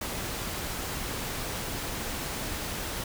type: noise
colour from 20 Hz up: pink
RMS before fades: -34 dBFS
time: 0.01-3.04 s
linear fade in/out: 5 ms
effects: none